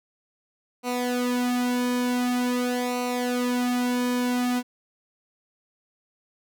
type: tone with flanger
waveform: sawtooth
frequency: 246.9 Hz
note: B3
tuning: in tune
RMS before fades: -25 dBFS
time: 0.83-4.63 s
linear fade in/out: 50 ms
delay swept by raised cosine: 0.59 to 2.59 ms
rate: 0.46 Hz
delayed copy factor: -0.8
effects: none